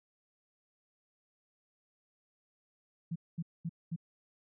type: tone bursts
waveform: sine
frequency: 166.9 Hz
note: E3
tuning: 22 cents sharp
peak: -33 dBFS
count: 4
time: 3.11-3.962 s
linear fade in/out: 10 ms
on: 48 ms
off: 220 ms
effects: none